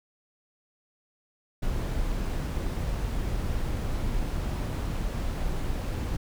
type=noise; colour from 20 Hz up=brown; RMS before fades=-29 dBFS; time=1.62-6.17 s; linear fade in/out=10 ms; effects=none